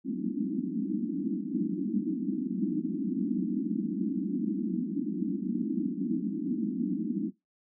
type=band-pass noise; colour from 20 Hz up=pink; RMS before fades=-31 dBFS; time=0.04-7.32 s; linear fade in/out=50 ms; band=180 to 330 Hz; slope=96 dB/octave; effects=noise-tail reverb RT60 0.2 s tail -23 dB re dry